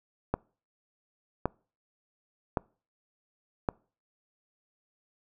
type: click train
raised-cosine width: 1 ms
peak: -12 dBFS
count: 4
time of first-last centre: 0.34-3.688 s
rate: 0.896 Hz
effects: noise-tail reverb RT60 0.4 s tail -26 dB re dry